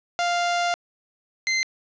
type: tone pair in turn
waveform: sawtooth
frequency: 698 / 2074 Hz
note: F5 / C7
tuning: -1 / -16 cents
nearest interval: octave + perfect fifth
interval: 1885 cents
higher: second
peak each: -17 dBFS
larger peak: neither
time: 0.19-0.74 / 1.47-1.63 s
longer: first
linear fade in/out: 0 ms
effects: resampled to 16000 Hz + 8-bit

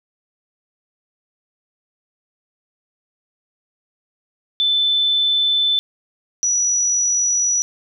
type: tone pair in turn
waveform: sine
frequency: 3520 / 5872 Hz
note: A7 / F#8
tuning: 0 / -14 cents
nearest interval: major sixth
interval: 886 cents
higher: second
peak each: -14 / -15 dBFS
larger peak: first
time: 4.6-5.79 / 6.43-7.62 s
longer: neither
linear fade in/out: 0 ms
effects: none

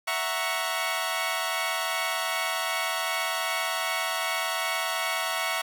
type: chord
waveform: 15% pulse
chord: F# dominant seventh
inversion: third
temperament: equal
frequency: 659.3 / 740 / 932.3 / 1108.7 Hz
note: E5 / F#5 / A#5 / C#6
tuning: 0 / 0 / 0 / 0 cents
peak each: -25 / -27 / -27 / -25 dBFS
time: 0.07-5.62 s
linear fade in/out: 10 ms
effects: none

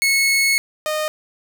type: tone pair in turn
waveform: sawtooth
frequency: 2192 / 615.1 Hz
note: C#7 / D#5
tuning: -20 / -20 cents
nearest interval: octave + minor seventh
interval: 2200 cents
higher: first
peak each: -11 / -16 dBFS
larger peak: first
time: 0.02-0.58 / 0.86-1.08 s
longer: first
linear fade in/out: 0 ms
effects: none

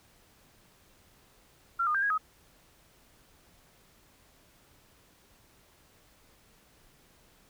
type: tone with pitch steps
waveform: sine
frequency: 1369 / 1220 / 1586 / 1650 / 1266 Hz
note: F6 / D#6 / G6 / G#6 / D#6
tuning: -35 / -34 / +20 / -12 / +30 cents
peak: -25 dBFS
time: 1.79-2.18 s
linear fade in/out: 10 ms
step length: 78 ms
effects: pink hiss -62 dBFS RMS until 7.49 s

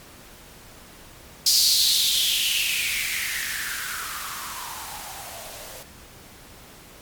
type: noise with band-pass filter sweep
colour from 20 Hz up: violet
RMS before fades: -25 dBFS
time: 1.46-5.83 s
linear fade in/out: 5 ms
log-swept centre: 4900 to 540 Hz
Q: 5.5
effects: pink hiss -46 dBFS RMS until 7.01 s + MP3 96 kbps

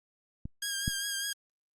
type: clicks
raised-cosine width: 5 ms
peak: -25 / -17 dBFS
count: 2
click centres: 0.455 / 0.879 s
type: tone with vibrato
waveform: 10% pulse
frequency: 1621 Hz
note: G#6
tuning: 42 cents flat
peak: -23 dBFS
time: 0.62-1.33 s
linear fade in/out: 5 ms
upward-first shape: triangle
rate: 5 Hz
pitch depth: 40 cents each way
effects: Opus 48 kbps

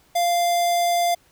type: tone with notch filter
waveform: square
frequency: 695 Hz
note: F5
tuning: 9 cents flat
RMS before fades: -20 dBFS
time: 0.15-1.15 s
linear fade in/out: 10 ms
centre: 1700 Hz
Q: 1.6
effects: pink hiss -58 dBFS RMS until 1.31 s

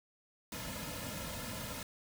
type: noise with comb filter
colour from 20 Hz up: pink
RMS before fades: -42 dBFS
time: 0.52-1.83 s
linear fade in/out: 2 ms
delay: 2.6 ms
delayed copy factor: -0.8
effects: none

